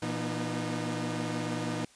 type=tone cluster; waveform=sawtooth; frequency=118.1 / 168 / 242.5 / 306 Hz; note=A#2 / E3 / B3 / D#4; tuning=+23 / +33 / -31 / -29 cents; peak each=-33 / -33 / -33 / -32 dBFS; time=0.02-1.85 s; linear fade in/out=5 ms; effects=white hiss -59 dBFS RMS until 1.95 s + resampled to 22050 Hz